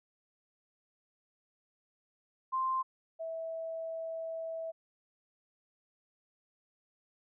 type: tone pair in turn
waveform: sine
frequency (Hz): 1046.5 / 652.8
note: C6 / E5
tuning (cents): 0 / -17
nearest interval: minor sixth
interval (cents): 817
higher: first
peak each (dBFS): -29 / -36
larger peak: first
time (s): 2.52-2.83 / 3.19-4.72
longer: second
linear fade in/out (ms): 20
effects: none